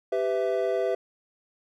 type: chord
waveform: triangle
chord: E minor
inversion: first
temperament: equal with one note detuned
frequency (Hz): 392 / 501.4 / 659.3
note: G4 / B4 / E5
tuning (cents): 0 / +26 / 0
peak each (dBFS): -26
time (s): 0.12-0.95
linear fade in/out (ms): 5
effects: none